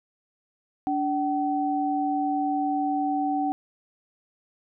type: tone pair together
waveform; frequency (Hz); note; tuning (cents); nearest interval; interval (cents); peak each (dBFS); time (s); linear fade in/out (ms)
sine; 290 / 761.8; D4 / G5; -22 / -50; octave + perfect fourth; 1672; -26 / -25; 0.87-3.52; 0
effects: none